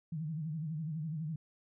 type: tone with vibrato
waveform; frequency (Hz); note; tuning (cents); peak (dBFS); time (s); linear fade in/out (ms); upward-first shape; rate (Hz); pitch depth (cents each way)
sine; 156.8; D#3; +14; -35; 0.12-1.36; 5; sine; 12; 110
effects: none